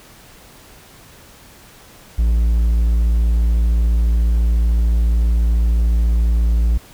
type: tone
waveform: triangle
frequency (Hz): 57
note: A#1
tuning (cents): -38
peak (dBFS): -10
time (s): 2.18-6.78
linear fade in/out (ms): 10
effects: pink hiss -44 dBFS RMS until 6.93 s